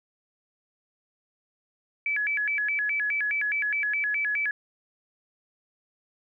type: tone with vibrato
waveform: sine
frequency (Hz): 1975.5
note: B6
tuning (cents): 0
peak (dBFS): -24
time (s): 2.06-4.51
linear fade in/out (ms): 2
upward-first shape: square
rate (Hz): 4.8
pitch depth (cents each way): 270
effects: none